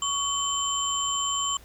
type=tone cluster; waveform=sine; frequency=1129 / 3056 / 7350 Hz; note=C#6 / G7 / A#8; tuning=+31 / -45 / -25 cents; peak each=-29 dBFS; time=0.02-1.57 s; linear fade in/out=2 ms; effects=added 60 Hz sine -52 dBFS peak until 1.64 s + pink hiss -53 dBFS RMS until 1.64 s